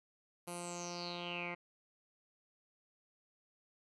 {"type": "tone with low-pass filter sweep", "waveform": "10% pulse", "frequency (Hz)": 174.61, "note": "F3", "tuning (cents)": 0, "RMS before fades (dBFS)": -43, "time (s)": [0.47, 1.55], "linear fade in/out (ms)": 10, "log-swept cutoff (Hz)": [11000, 2000], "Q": 8.2, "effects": []}